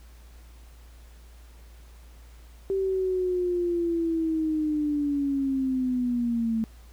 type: linear sweep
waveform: sine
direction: down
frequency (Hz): 389.3 to 221.4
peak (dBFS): -23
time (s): 2.7-6.64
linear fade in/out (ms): 0
effects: added 58 Hz sine -46 dBFS peak until 6.92 s + pink hiss -58 dBFS RMS until 6.92 s